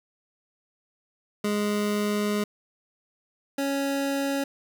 25% pulse tone pair in turn, 207.7 / 277.2 Hz, G#3 / C#4, 0 / 0 cents, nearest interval perfect fourth, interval 500 cents, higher second, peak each -20 / -21 dBFS, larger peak first, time 1.44-2.44 / 3.58-4.44 s, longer first, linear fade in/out 5 ms, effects none

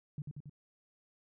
sine tone with echo, 145.9 Hz, D3, 11 cents flat, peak -36 dBFS, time 0.18-0.22 s, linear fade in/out 2 ms, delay 92 ms, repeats 3, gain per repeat -3 dB, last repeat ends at 0.496 s, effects none

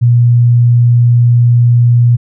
sine tone, 120 Hz, B2, 49 cents flat, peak -4 dBFS, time 0.01-2.17 s, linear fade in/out 20 ms, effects none

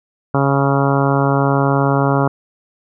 harmonic tone, 138.59 Hz, C#3, in tune, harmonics 1 / 2 / 3 / 4 / 5 / 6 / 7 / 8 / 9 / 10, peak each -16 / -19 / -21 / -22 / -23 / -24 / -24 / -25 / -26 / -26 dBFS, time 0.34-2.28 s, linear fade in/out 5 ms, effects none

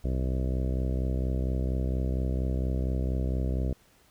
harmonic tone, 64.3 Hz, C2, 30 cents flat, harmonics 1 / 2 / 3 / 4 / 5 / 6 / 7 / 8 / 9 / 10, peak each -27 / -33 / -37 / -39 / -41 / -43 / -44 / -45 / -46 / -47 dBFS, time 0.04-3.73 s, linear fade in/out 5 ms, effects pink hiss -62 dBFS RMS until 4.1 s

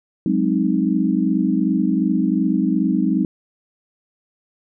sine chord, Ab dominant seventh, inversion third, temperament equal, 185 / 207.7 / 261.6 / 311.1 Hz, Gb3 / Ab3 / C4 / Eb4, 0 / 0 / 0 / 0 cents, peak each -21 dBFS, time 0.26-3.25 s, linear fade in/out 2 ms, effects none

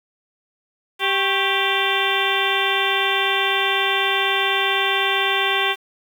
harmonic tone with a mistuned harmonic, 392 Hz, G4, in tune, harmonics 1 / 2 / 3 / 4 / 5 / 6 / 7 / 8 / 9, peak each -26 / -26 / -26 / -26 / -26 / -26 / -26 / -26 / -26 dBFS, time 0.99-5.76 s, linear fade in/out 50 ms, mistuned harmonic 3, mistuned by -110 cents, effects 7-bit

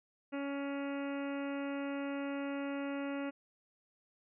harmonic tone, 280 Hz, C#4, 18 cents sharp, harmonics 1 / 2 / 3 / 4 / 5 / 6 / 7 / 8 / 9 / 10, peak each -37 / -42 / -50 / -52 / -49 / -57 / -53 / -57 / -54 / -56 dBFS, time 0.32-3.31 s, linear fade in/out 20 ms, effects none

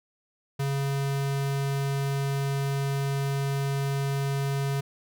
square tone, 138.59 Hz, C#3, in tune, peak -26 dBFS, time 0.59-4.81 s, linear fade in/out 10 ms, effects none

